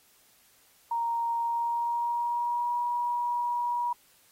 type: tone with pitch glide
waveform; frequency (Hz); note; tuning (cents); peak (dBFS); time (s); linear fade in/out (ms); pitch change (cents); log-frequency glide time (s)
sine; 932.3 to 961.3; A#5 to B5; 0 to -47; -26; 0.91-3.93; 5; +53; 1.38-2.77
effects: white hiss -62 dBFS RMS until 4.31 s + AAC 48 kbps